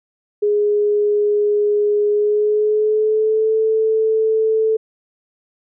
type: tone with pitch glide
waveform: sine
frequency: 415.3 to 440 Hz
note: G#4 to A4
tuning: 0 to 0 cents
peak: -13 dBFS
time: 0.42-4.77 s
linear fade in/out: 10 ms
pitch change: +100 cents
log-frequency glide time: 2.1-3.55 s
effects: none